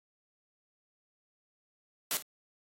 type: noise with echo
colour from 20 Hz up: white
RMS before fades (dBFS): -31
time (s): 2.11-2.17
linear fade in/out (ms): 0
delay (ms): 53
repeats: 1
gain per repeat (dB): -15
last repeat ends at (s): 2.223
effects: high-pass 200 Hz 12 dB/octave + AAC 48 kbps